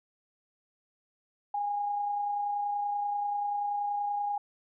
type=tone with amplitude modulation; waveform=sine; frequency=819 Hz; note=G#5; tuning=24 cents flat; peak=-27 dBFS; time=1.54-4.38 s; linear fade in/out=5 ms; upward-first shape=sine; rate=30.4 Hz; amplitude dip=30%; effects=none